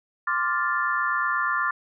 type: chord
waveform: sine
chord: D minor seventh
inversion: third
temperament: equal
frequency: 1046.5 / 1174.7 / 1396.9 / 1760 Hz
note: C6 / D6 / F6 / A6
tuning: 0 / 0 / 0 / 0 cents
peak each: -29 / -27 / -27 / -27 dBFS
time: 0.27-1.71 s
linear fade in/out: 5 ms
effects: none